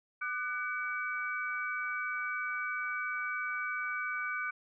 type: tone cluster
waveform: sine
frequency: 1204 / 1493 / 2280 Hz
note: D6 / F#6 / C#7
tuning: +43 / +15 / +48 cents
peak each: -39 / -35 / -39 dBFS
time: 0.21-4.51 s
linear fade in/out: 10 ms
effects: none